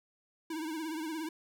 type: tone with vibrato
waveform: square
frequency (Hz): 317.4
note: D#4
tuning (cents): +35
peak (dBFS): -36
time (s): 0.5-1.29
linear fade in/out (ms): 5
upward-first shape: triangle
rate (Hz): 17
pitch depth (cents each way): 93
effects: none